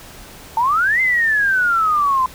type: exponential two-way sweep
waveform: sine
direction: up then down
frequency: 880 to 2093 to 1014 Hz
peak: -13 dBFS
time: 0.57-2.26 s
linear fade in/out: 2 ms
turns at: 1.01 s
effects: pink hiss -39 dBFS RMS until 2.34 s